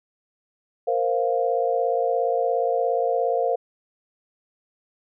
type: chord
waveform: sine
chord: Bb suspended second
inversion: none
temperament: equal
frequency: 466.2 / 523.3 / 698.5 Hz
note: Bb4 / C5 / F5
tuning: 0 / 0 / 0 cents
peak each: -24 dBFS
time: 0.87-3.56 s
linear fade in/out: 10 ms
effects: none